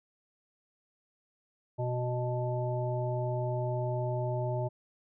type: harmonic tone with a mistuned harmonic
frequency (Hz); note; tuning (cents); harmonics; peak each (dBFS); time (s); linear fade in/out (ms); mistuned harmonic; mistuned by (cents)
123.5; B2; 0; 1 / 3 / 5 / 7; -31 / -38 / -35 / -40; 1.78-4.69; 20; 7; +23
effects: none

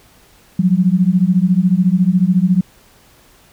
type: beating tone pair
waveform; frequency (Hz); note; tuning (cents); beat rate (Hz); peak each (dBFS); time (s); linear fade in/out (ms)
sine; 175.9 / 189.9; F3 / F#3; +13 / +45; 14; -13; 0.59-2.61; 5
effects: pink hiss -49 dBFS RMS until 3.52 s

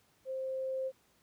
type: tone with level ramp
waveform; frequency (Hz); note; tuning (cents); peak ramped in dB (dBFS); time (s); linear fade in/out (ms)
sine; 526; C5; +9; -35 to -32; 0.25-0.92; 50
effects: pink hiss -69 dBFS RMS until 1.22 s + high-pass 80 Hz 12 dB/octave

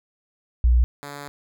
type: tone pair in turn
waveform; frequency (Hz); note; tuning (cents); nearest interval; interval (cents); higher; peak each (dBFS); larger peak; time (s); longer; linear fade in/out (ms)
sine / 5% pulse; 60.3 / 143.42; B1 / D3; -41 / -41; octave + minor third; 1500; second; -13 / -23; first; 0.64-0.84 / 1.03-1.28; second; 0
effects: none

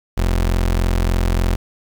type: tone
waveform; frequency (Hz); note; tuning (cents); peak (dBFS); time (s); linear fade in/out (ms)
30% pulse; 43.41; F1; -10; -12; 0.17-1.56; 10
effects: 8-bit

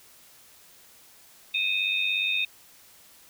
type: tone cluster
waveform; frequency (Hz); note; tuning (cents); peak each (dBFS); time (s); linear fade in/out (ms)
sine; 2489 / 2586 / 3667; D#7 / E7 / A#7; 0 / -34 / -29; -28; 1.54-2.45; 5
effects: white hiss -54 dBFS RMS until 3.29 s

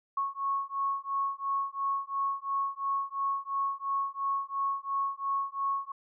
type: beating tone pair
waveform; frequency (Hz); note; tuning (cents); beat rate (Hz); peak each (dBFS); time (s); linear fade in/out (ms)
sine; 1100 / 1102.9; C#6 / C#6; -14 / -9; 2.9; -32 / -32; 0.17-5.92; 5
effects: none

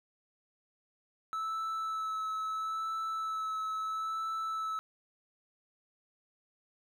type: tone with vibrato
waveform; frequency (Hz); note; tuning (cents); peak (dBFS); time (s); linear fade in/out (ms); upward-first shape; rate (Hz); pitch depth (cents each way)
triangle; 1307; E6; -15; -31; 1.33-4.79; 0; sine; 0.75; 14
effects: none

